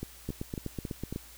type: two click trains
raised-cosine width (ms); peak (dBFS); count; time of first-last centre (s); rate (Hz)
3; -21 / -22; 8 / 5; 0.29-1.161 / 0.03-1.126; 8.04 / 3.65
effects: added 59 Hz sine -55 dBFS peak until 1.37 s + white hiss -52 dBFS RMS until 1.37 s